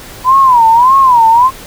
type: tone with vibrato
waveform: sine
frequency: 987.8 Hz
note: B5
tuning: in tune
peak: -3 dBFS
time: 0.24-1.51 s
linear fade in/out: 50 ms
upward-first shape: sine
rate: 1.7 Hz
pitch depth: 170 cents each way
effects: pink hiss -31 dBFS RMS until 1.66 s